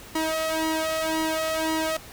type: tone with flanger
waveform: sawtooth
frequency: 318.5 Hz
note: D#4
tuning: 41 cents sharp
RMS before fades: -26 dBFS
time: 0.15-1.97 s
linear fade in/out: 5 ms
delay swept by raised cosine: 1 to 1.65 ms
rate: 1.9 Hz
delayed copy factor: +0.9
effects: pink hiss -44 dBFS RMS until 2.12 s